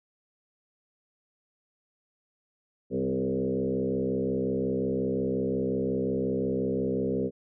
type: tone with frequency modulation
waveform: sine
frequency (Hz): 329.6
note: E4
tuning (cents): 0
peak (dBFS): -25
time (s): 2.9-7.31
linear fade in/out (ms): 50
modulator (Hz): 65.6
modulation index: 2.7
effects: none